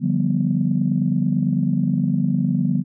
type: chord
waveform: sine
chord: G dominant seventh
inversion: second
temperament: just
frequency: 147 / 176.4 / 196 / 245 Hz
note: D3 / F3 / G3 / B3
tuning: +2 / +18 / 0 / -14 cents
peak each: -22 dBFS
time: 0-2.84 s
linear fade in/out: 50 ms
effects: tanh soft clip ceiling -6 dBFS